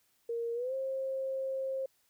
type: tone with pitch glide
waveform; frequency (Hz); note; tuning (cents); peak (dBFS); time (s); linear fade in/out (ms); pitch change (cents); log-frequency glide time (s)
sine; 466.2 to 532.4; A#4 to C5; 0 to +30; -32; 0.29-1.86; 5; +230; 0.54-0.74
effects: white hiss -72 dBFS RMS until 2.09 s